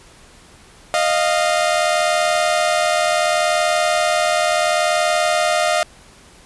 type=tone pair together; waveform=sawtooth; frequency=617.8 / 698.5 Hz; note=D#5 / F5; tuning=-12 / 0 cents; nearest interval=major second; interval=212 cents; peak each=-14 dBFS; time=0.94-5.83 s; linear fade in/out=0 ms; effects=pink hiss -46 dBFS RMS until 6.45 s + resampled to 24000 Hz